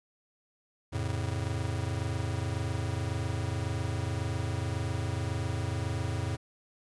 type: chord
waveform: square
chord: F augmented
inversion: none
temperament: just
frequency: 87.31 / 109.13 / 136.42 Hz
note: F2 / A2 / C#3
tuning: 0 / -14 / -27 cents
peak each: -35 / -34 / -38 dBFS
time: 0.92-6.37 s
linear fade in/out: 20 ms
effects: resampled to 24000 Hz + 11-bit